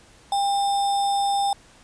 sine tone with sample-and-hold, 800 Hz, G5, 35 cents sharp, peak -19 dBFS, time 0.32-1.53 s, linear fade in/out 2 ms, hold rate 4410 Hz, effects pink hiss -52 dBFS RMS until 1.83 s + resampled to 22050 Hz

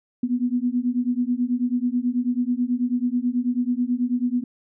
sine beating tone pair, 241.3 / 250.5 Hz, B3 / B3, -40 / +25 cents, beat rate 9.2 Hz, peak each -23 dBFS, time 0.23-4.44 s, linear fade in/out 5 ms, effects none

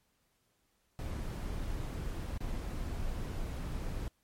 brown noise with dropouts, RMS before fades -37 dBFS, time 0.99-4.08 s, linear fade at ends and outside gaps 0 ms, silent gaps 2.376-2.405 s, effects pink hiss -75 dBFS RMS until 4.23 s + MP3 64 kbps

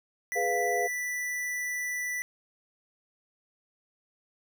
square tone, 1975.5 Hz, B6, in tune, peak -31 dBFS, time 0.32-2.22 s, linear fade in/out 0 ms
sine chord, F diminished, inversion first, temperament equal, 415.3 / 493.9 / 698.5 Hz, Ab4 / Cb5 / F5, 0 / 0 / 0 cents, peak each -32 / -31 / -29 dBFS, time 0.35-0.88 s, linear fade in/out 20 ms
effects none

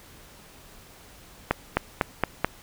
accelerating click train, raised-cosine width 0.5 ms, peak -5 dBFS, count 5, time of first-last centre 1.51-2.446 s, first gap 260 ms, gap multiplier 0.93, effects pink hiss -50 dBFS RMS until 2.62 s

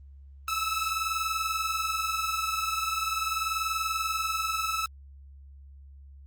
sawtooth tone pair together, 1298.1 / 1318.5 Hz, E6 / E6, -27 / 0 cents, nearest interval unison, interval 27 cents, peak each -26 / -28 dBFS, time 0.48-4.86 s, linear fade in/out 2 ms, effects added 69 Hz sine -46 dBFS peak until 6.26 s + Opus 32 kbps

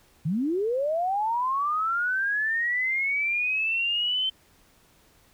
sine linear sweep, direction up, 140.1 to 3100 Hz, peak -23 dBFS, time 0.25-4.3 s, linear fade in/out 10 ms, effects pink hiss -60 dBFS RMS until 5.33 s

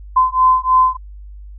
sine beating tone pair, 1025 / 1028.2 Hz, C6 / C6, -36 / -31 cents, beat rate 3.2 Hz, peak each -13 dBFS, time 0.16-0.97 s, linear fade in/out 10 ms, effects added 50 Hz sine -32 dBFS peak until 1.58 s

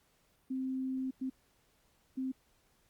sine tone bursts at uneven times, 261.6 Hz, C4, in tune, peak -33 dBFS, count 3, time 0.5-1.11 / 1.21-1.3 / 2.17-2.32 s, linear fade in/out 10 ms, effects pink hiss -71 dBFS RMS until 2.89 s + Opus 48 kbps

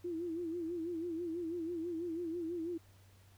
sine tone with vibrato, 337.2 Hz, E4, 39 cents sharp, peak -36 dBFS, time 0.04-2.78 s, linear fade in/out 10 ms, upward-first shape sine, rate 6.1 Hz, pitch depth 92 cents each way, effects added 96 Hz sine -60 dBFS peak until 3.37 s + pink hiss -67 dBFS RMS until 3.37 s

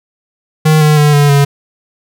square tone with pitch steps, 155.56 / 151.92 / 148.36 / 144.89 / 141.5 Hz, D#3 / D#3 / D3 / D3 / C#3, 0 / -41 / +18 / -23 / +36 cents, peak -6 dBFS, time 0.65-1.45 s, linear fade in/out 10 ms, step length 160 ms, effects none

